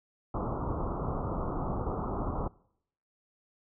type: low-pass noise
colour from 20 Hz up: pink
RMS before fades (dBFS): -33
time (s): 0.34-2.48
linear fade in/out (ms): 5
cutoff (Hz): 1300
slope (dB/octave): 96
effects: noise-tail reverb RT60 0.7 s tail -23 dB re dry